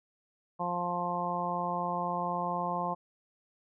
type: harmonic tone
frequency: 175.9 Hz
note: F3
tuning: 13 cents sharp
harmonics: 1 / 2 / 3 / 4 / 5 / 6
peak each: -38 / -43 / -39 / -36 / -35 / -35 dBFS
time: 0.59-2.95 s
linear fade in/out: 20 ms
effects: none